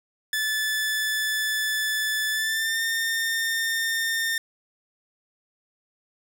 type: tone with pitch glide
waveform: sawtooth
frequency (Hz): 1741 to 1816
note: A6 to A#6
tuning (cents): -19 to -46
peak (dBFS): -20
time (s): 0.33-4.38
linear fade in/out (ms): 2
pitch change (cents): +73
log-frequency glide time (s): 2.32-2.82
effects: none